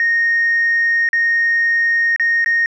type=tone with dropouts; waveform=sine; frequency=1855 Hz; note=A#6; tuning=9 cents flat; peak=-11 dBFS; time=0-2.66 s; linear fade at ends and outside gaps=1 ms; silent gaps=1.089-1.131 / 2.162-2.197 / 2.445-2.46 s; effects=tanh soft clip ceiling -9 dBFS